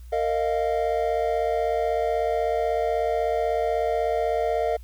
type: chord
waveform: triangle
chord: Bb suspended fourth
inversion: none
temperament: equal with one note detuned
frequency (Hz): 458.7 / 622.3 / 698.5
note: Bb4 / Eb5 / F5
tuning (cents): -28 / 0 / 0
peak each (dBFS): -24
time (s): 0.12-4.77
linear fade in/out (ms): 10
effects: added 60 Hz sine -39 dBFS peak until 4.83 s + white hiss -60 dBFS RMS until 4.83 s